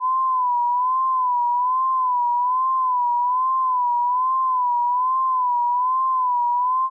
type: tone with vibrato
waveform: sine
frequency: 1004 Hz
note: B5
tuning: 28 cents sharp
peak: -17 dBFS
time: 0-6.9 s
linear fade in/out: 50 ms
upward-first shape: sine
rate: 1.2 Hz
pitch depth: 75 cents each way
effects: none